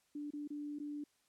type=tone with dropouts; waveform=sine; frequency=293.4 Hz; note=D4; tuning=2 cents flat; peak=-40 dBFS; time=0.15-1.04 s; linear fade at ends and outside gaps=5 ms; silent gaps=0.306-0.334 / 0.476-0.503 / 0.788-0.799 s; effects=white hiss -75 dBFS RMS until 1.28 s + low-pass 10000 Hz 12 dB/octave